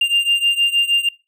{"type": "beating tone pair", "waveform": "triangle", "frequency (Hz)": [2794, 2800.4], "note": ["F7", "F7"], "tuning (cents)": [0, 4], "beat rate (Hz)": 6.4, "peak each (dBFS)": [-14, -16], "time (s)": [0.01, 1.09], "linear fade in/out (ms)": 5, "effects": ["noise-tail reverb RT60 0.3 s tail -24 dB re dry", "tanh soft clip ceiling -5 dBFS"]}